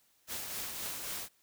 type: noise with tremolo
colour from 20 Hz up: white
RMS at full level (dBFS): -38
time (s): 0.27-1.29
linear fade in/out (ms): 50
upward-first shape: triangle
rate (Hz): 3.8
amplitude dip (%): 40
effects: white hiss -70 dBFS RMS until 1.42 s